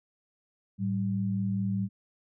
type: tone pair together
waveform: sine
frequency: 108.49 / 193.3 Hz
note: A2 / G3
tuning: -24 / -24 cents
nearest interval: minor seventh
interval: 1000 cents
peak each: -31 / -28 dBFS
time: 0.78-1.89 s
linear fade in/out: 50 ms
effects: none